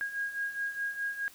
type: beating tone pair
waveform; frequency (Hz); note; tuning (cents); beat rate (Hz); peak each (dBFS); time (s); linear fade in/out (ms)
sine; 1631 / 1635.8; G#6 / G#6; -32 / -27; 4.8; -38 / -33; 0.01-1.28; 0
effects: white hiss -55 dBFS RMS until 1.34 s